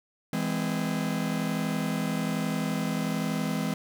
45% pulse chord, E augmented, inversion none, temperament just, 164.81 / 206 / 257.5 Hz, E3 / G#3 / B#3, 0 / -14 / -28 cents, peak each -31 / -31 / -32 dBFS, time 0.33-3.74 s, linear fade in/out 2 ms, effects none

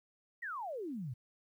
sine exponential sweep, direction down, 1978 to 112.2 Hz, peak -38 dBFS, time 0.42-1.14 s, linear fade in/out 10 ms, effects 12-bit

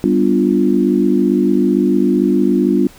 sine chord, G dominant seventh, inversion none, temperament equal, 196 / 246.9 / 293.7 / 349.2 Hz, G3 / B3 / D4 / F4, 0 / 0 / 0 / 0 cents, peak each -16 dBFS, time 0.04-2.87 s, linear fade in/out 0 ms, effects pink hiss -43 dBFS RMS until 2.98 s

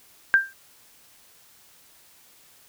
sine tone with exponential decay, 1583 Hz, G6, 17 cents sharp, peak -10 dBFS, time 0.34-0.53 s, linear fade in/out 0 ms, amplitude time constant 40 ms, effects white hiss -55 dBFS RMS until 2.68 s

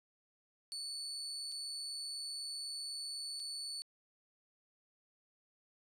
35% pulse tone with dropouts, 4464 Hz, C#8, 11 cents sharp, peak -39 dBFS, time 0.72-3.82 s, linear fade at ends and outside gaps 0 ms, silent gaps 1.517-1.521 / 3.396-3.4 s, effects resampled to 32000 Hz

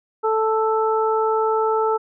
harmonic tone, 440 Hz, A4, in tune, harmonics 1 / 2 / 3, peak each -19 / -22 / -24 dBFS, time 0.23-1.98 s, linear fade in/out 20 ms, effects none

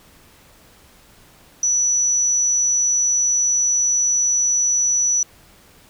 sine tone, 5920 Hz, F#8, in tune, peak -15 dBFS, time 1.63-5.23 s, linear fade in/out 2 ms, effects pink hiss -50 dBFS RMS until 5.89 s

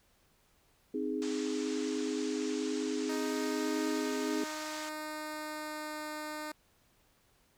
sine chord, Ab major, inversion first, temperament equal, 261.6 / 311.1 / 415.3 Hz, C4 / Eb4 / Ab4, 0 / 0 / 0 cents, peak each -36 dBFS, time 0.94-4.44 s, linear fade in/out 5 ms
white band-pass noise, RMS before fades -46 dBFS, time 1.22-4.89 s, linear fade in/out 0 ms, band 670 to 7600 Hz, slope 48 dB/octave
10% pulse tone with pitch glide, 311.1 to 304.5 Hz, D#4 to D#4, 0 to -37 cents, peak -30 dBFS, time 3.09-6.52 s, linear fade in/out 5 ms, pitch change -37 cents, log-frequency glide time 3.32-6.09 s
effects pink hiss -69 dBFS RMS until 7.57 s

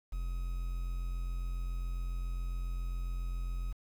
triangle tone with quantisation, 43.65 Hz, F1, in tune, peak -31 dBFS, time 0.12-3.73 s, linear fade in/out 10 ms, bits 9, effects none

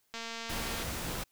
click train, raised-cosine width 0.2 ms, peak -23 dBFS, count 159, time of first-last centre 0.14-0.83 s, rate 229 Hz
pink noise, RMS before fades -37 dBFS, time 0.49-1.24 s, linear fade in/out 10 ms
effects white hiss -73 dBFS RMS until 1.31 s

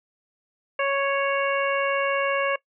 harmonic tone, 554.4 Hz, C#5, in tune, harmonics 1 / 2 / 3 / 4 / 5, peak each -24 / -27 / -29 / -30 / -31 dBFS, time 0.79-2.56 s, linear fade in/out 5 ms, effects noise-tail reverb RT60 0.1 s tail -21 dB re dry

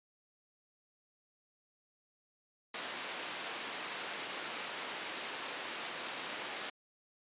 white band-pass noise, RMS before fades -42 dBFS, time 2.74-6.7 s, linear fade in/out 5 ms, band 270 to 3300 Hz, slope 12 dB/octave, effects resampled to 8000 Hz

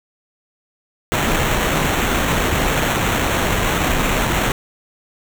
pink noise with sample-and-hold, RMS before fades -18 dBFS, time 1.12-4.52 s, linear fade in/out 0 ms, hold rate 4900 Hz, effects none

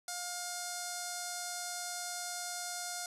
5% pulse tone with notch filter, 710 Hz, F5, 28 cents sharp, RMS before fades -40 dBFS, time 0.08-3.06 s, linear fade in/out 2 ms, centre 2700 Hz, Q 0.83, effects resampled to 32000 Hz + 11-bit

